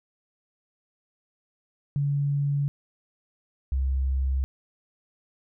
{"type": "tone pair in turn", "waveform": "sine", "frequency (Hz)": [142.3, 66.46], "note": ["C#3", "C2"], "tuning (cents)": [46, 28], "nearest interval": "octave + minor second", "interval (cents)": 1318, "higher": "first", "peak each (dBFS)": -22, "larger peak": "neither", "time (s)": [[1.96, 2.68], [3.72, 4.44]], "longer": "neither", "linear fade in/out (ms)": 0, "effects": []}